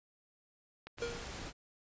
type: clicks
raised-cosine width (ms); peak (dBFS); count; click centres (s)
0.3; -30; 2; 0.87 / 0.985
type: noise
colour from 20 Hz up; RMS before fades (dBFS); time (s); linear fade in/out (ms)
pink; -44; 0.97-1.53; 50
type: tone with exponential decay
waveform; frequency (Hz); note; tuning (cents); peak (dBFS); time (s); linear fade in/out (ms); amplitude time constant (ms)
square; 471.6; A#4; +20; -34; 1.02-1.37; 2; 76
effects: resampled to 16000 Hz